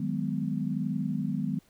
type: chord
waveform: sine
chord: G# minor seventh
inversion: second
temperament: just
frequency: 155.74 / 186.89 / 207.7 / 249.2 Hz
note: D#3 / F#3 / G#3 / B3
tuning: +2 / +18 / 0 / +16 cents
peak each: -33 dBFS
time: 0-1.59 s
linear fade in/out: 5 ms
effects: pink hiss -64 dBFS RMS until 1.69 s